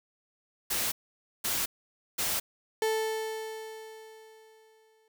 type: noise bursts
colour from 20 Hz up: white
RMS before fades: -30 dBFS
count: 3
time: 0.7-2.4 s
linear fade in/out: 10 ms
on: 220 ms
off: 520 ms
type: tone with exponential decay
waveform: 35% pulse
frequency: 440 Hz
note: A4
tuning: in tune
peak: -23 dBFS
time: 2.82-5.08 s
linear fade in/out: 2 ms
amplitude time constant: 490 ms
effects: none